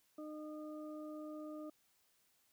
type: harmonic tone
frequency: 305.3 Hz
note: D#4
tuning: 33 cents flat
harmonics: 1 / 2 / 4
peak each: -46 / -50 / -57 dBFS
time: 0.18-1.7 s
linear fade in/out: 5 ms
effects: white hiss -75 dBFS RMS until 2.52 s